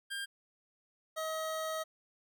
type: tone pair in turn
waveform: 25% pulse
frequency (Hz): 1600 / 635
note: G6 / D#5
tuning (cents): +35 / +35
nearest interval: octave + major third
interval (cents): 1600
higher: first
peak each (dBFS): -33 / -31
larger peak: second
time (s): 0.1-0.26 / 1.16-1.84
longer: second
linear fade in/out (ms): 20
effects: none